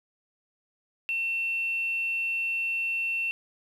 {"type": "tone with quantisation", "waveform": "sine", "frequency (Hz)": 2700, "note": "E7", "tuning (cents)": 41, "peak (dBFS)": -26, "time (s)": [1.09, 3.31], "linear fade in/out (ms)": 0, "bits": 9, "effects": []}